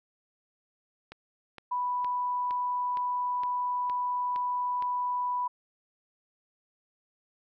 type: click train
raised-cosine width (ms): 0.3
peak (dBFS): -27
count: 9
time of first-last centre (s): 1.12-4.824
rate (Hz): 2.16
type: tone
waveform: sine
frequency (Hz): 987.8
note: B5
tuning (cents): 0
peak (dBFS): -27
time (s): 1.71-5.48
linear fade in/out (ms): 10
effects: none